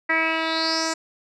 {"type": "tone with low-pass filter sweep", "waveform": "10% pulse", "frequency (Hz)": 323.3, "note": "E4", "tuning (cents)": -34, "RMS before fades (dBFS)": -23, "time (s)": [0.09, 0.94], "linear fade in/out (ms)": 10, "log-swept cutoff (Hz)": [2000, 6900], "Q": 6.9, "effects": []}